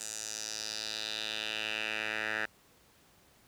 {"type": "tone with band-pass filter sweep", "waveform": "10% pulse", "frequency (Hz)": 108.5, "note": "A2", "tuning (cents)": -24, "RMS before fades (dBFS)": -37, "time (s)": [0, 2.46], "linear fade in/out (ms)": 10, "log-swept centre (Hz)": [7500, 1800], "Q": 2.9, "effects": ["pink hiss -63 dBFS RMS until 3.47 s", "high-pass 60 Hz 12 dB/octave"]}